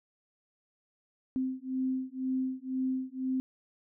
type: beating tone pair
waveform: sine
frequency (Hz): 259.1 / 261.1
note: C4 / C4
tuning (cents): -17 / -3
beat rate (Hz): 2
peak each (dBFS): -33 / -33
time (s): 1.36-3.4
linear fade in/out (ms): 0
effects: none